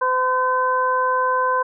harmonic tone, 510 Hz, C5, 44 cents flat, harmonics 1 / 2 / 3, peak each -23 / -18 / -25 dBFS, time 0.01-1.63 s, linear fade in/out 10 ms, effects none

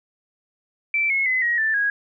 sine tone with pitch steps, 2332 / 2176 / 2030 / 1894.2 / 1767.3 / 1649 Hz, D7 / C#7 / B6 / A#6 / A6 / G#6, -13 / -33 / +47 / +27 / +7 / -13 cents, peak -18 dBFS, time 0.94-1.9 s, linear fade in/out 2 ms, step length 160 ms, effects none

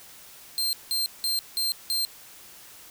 sawtooth tone bursts, 4163 Hz, C8, 10 cents flat, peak -21 dBFS, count 5, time 0.58-2.05 s, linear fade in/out 0 ms, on 150 ms, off 180 ms, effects white hiss -48 dBFS RMS until 2.9 s

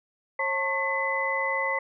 sine tone cluster, 541 / 898 / 1090 / 2014 Hz, C#5 / A5 / C#6 / B6, -42 / +35 / -29 / +33 cents, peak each -31 / -32 / -32 / -27 dBFS, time 0.39-1.79 s, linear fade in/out 5 ms, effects none

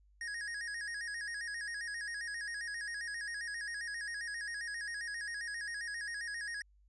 square tone with vibrato, 1760 Hz, A6, in tune, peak -39 dBFS, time 0.21-6.62 s, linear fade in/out 2 ms, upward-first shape square, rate 7.5 Hz, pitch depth 96 cents each way, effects added 50 Hz sine -63 dBFS peak until 6.88 s + resampled to 24000 Hz

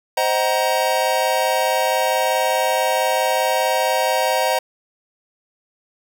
square chord, C half-diminished seventh, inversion none, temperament just, 523.3 / 627.9 / 753.5 / 941.9 Hz, C5 / Eb5 / Gb5 / Bb5, 0 / +16 / +31 / +18 cents, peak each -23 dBFS, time 0.17-4.59 s, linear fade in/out 5 ms, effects none

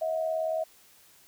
sine tone pair together, 640 / 718.4 Hz, D#5 / F5, +49 / +49 cents, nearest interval major second, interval 200 cents, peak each -27 / -35 dBFS, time 0.01-0.64 s, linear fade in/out 10 ms, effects white hiss -58 dBFS RMS until 1.27 s

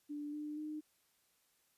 sine tone with pitch steps, 293.7 / 299.4 / 305.1 Hz, D4 / D4 / D#4, 0 / +33 / -34 cents, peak -40 dBFS, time 0.09-0.81 s, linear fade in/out 20 ms, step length 240 ms, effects white hiss -75 dBFS RMS until 1.77 s + resampled to 32000 Hz

